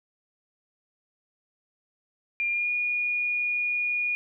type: tone with pitch glide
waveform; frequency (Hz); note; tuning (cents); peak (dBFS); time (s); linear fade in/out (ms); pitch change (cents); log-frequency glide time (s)
sine; 2400 to 2442; D7 to D#7; +37 to -33; -24; 2.4-4.15; 0; +30; 2.51-2.7
effects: none